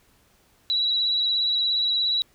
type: tone with vibrato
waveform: sine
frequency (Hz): 3910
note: B7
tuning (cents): -18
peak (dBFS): -20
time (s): 0.7-2.22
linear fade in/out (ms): 0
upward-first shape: sine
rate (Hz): 17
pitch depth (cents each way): 24
effects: pink hiss -61 dBFS RMS until 2.34 s